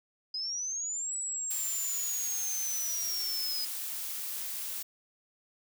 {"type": "linear two-way sweep", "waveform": "sine", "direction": "up then down", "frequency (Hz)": [4978, 7870, 4978], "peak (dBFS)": -32, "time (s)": [0.34, 3.65], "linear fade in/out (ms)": 5, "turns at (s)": 1.16}
{"type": "noise", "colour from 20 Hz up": "blue", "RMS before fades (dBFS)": -37, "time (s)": [1.5, 4.83], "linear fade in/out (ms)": 10}
{"effects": []}